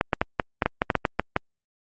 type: clicks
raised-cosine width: 0.5 ms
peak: -5 dBFS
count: 12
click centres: 0.011 / 0.132 / 0.215 / 0.398 / 0.622 / 0.66 / 0.819 / 0.902 / 0.953 / 1.052 / 1.196 / 1.364 s
effects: Opus 48 kbps